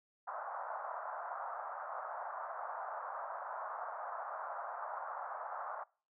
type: band-pass noise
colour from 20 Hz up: pink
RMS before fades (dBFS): -43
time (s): 0.27-5.84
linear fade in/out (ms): 10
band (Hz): 630 to 1400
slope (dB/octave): 48
effects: noise-tail reverb RT60 0.4 s tail -24 dB re dry